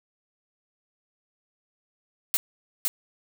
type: noise with echo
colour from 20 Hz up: blue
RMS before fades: -23 dBFS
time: 2.34-2.37 s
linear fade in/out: 0 ms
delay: 510 ms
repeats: 1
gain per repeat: -2 dB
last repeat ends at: 2.88 s
effects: none